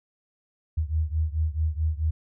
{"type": "beating tone pair", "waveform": "sine", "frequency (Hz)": [77, 81.6], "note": ["D#2", "E2"], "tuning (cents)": [-17, -17], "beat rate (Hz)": 4.6, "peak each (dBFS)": [-25, -27], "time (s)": [0.77, 2.11], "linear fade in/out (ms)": 10, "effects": []}